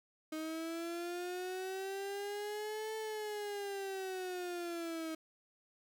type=linear two-way sweep; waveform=35% pulse; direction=up then down; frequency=311.1 to 440 to 317.3 Hz; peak=-37 dBFS; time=0.32-5.15 s; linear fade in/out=5 ms; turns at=2.96 s; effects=none